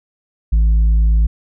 triangle tone with tanh clipping, 54.4 Hz, A1, 19 cents flat, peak -10 dBFS, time 0.52-1.27 s, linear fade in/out 10 ms, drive 8 dB, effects none

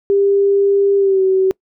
sine tone with pitch glide, 398.4 to 379.5 Hz, G4 to F#4, +28 to +44 cents, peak -10 dBFS, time 0.1-1.51 s, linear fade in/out 0 ms, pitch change -84 cents, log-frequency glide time 0.97-1.22 s, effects noise-tail reverb RT60 0.1 s tail -25 dB re dry

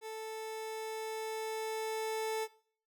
30% pulse tone with level ramp, 440 Hz, A4, in tune, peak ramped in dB -38 to -30 dBFS, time 0.01-2.48 s, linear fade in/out 50 ms, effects noise-tail reverb RT60 0.5 s tail -20 dB re dry

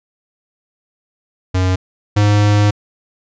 square tone pair in turn, 92.5 / 103.71 Hz, F#2 / G#2, 0 / -2 cents, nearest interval major second, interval 198 cents, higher second, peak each -13 / -10 dBFS, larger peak second, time 1.54-1.76 / 2.16-2.71 s, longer second, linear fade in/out 10 ms, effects resampled to 16000 Hz

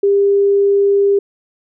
sine tone, 400 Hz, G4, 35 cents sharp, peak -9 dBFS, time 0.03-1.19 s, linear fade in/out 5 ms, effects none

